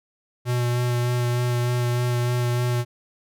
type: tone with vibrato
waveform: square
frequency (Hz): 122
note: B2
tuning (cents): -21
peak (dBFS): -21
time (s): 0.45-2.85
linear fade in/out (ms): 50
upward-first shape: sine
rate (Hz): 3.3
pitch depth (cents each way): 15
effects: none